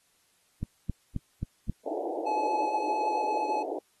click train, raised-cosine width 5 ms, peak -18 dBFS, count 5, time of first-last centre 0.63-1.697 s, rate 3.75 Hz
pink band-pass noise, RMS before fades -33 dBFS, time 1.86-3.79 s, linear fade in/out 5 ms, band 300 to 850 Hz, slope 96 dB/octave
triangle tone with vibrato, 854 Hz, G#5, 48 cents sharp, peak -25 dBFS, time 2.26-3.63 s, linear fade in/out 10 ms, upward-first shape triangle, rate 8.9 Hz, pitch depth 12 cents each way
effects white hiss -68 dBFS RMS until 4 s + AAC 32 kbps

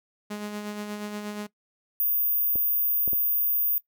sawtooth tone with tremolo, 208.4 Hz, G#3, 6 cents sharp, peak -27 dBFS, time 0.3-1.47 s, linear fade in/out 10 ms, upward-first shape sine, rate 8.4 Hz, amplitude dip 40%
sine tone, 14917 Hz, A#9, in tune, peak -22 dBFS, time 2-3.78 s, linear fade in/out 0 ms
clicks, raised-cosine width 2 ms, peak -24 dBFS, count 3, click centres 2.557 / 3.078 / 3.132 s
effects noise-tail reverb RT60 0.1 s tail -19 dB re dry

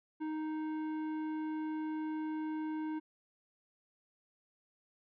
sine tone with tanh clipping, 311.1 Hz, D#4, in tune, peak -37 dBFS, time 0.2-3 s, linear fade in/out 20 ms, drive 12 dB, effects none

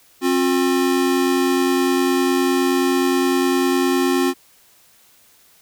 square tone pair together, 267.7 / 357.4 Hz, C4 / F4, +40 / +40 cents, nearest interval perfect fourth, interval 500 cents, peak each -19 dBFS, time 0.21-4.34 s, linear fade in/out 50 ms, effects white hiss -53 dBFS RMS until 5.61 s

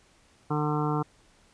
harmonic tone, 150 Hz, D3, 37 cents sharp, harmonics 1 / 2 / 3 / 5 / 6 / 7 / 8 / 9, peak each -28 / -31 / -33 / -35 / -36 / -36 / -37 / -38 dBFS, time 0.5-1.03 s, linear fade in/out 10 ms, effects pink hiss -61 dBFS RMS until 1.53 s + resampled to 22050 Hz

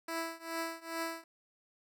10% pulse tone with tremolo, 329.6 Hz, E4, in tune, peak -25 dBFS, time 0.08-1.24 s, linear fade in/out 5 ms, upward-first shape triangle, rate 2.4 Hz, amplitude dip 95%, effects none

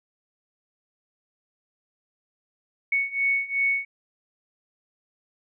sine beating tone pair, 2217 / 2219.7 Hz, C#7 / C#7, 0 / +2 cents, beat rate 2.7 Hz, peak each -26 / -24 dBFS, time 2.92-3.85 s, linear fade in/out 5 ms, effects none

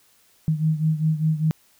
sine beating tone pair, 155.56 / 160.56 Hz, D#3 / E3, 0 / -45 cents, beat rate 5 Hz, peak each -20 / -24 dBFS, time 0.48-1.51 s, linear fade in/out 0 ms, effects white hiss -59 dBFS RMS until 1.79 s

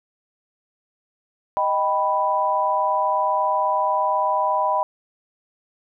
sine chord, Eb augmented, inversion none, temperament equal, 622.3 / 784 / 987.8 Hz, Eb5 / G5 / B5, 0 / 0 / 0 cents, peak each -24 / -24 / -20 dBFS, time 1.57-4.83 s, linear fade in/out 0 ms, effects none

